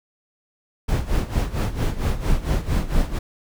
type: noise with tremolo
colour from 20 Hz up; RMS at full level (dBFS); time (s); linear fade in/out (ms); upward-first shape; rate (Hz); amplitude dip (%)
brown; -18; 0.88-3.19; 10; sine; 4.4; 80
effects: none